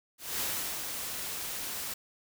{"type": "noise with ADSR envelope", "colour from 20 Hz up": "white", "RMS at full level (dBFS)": -32, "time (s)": [0.18, 1.94], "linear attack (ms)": 220, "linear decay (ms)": 370, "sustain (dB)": -5, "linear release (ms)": 5, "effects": []}